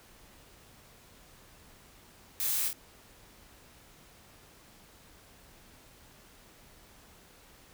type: noise with echo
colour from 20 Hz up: blue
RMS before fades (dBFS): -32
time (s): 2.4-2.68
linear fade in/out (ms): 0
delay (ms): 25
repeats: 2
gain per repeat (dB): -4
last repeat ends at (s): 2.73
effects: pink hiss -57 dBFS RMS until 7.73 s